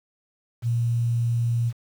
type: tone with quantisation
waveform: sine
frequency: 117.8 Hz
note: A#2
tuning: 19 cents sharp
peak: -20 dBFS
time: 0.62-1.73 s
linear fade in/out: 50 ms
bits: 8
effects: none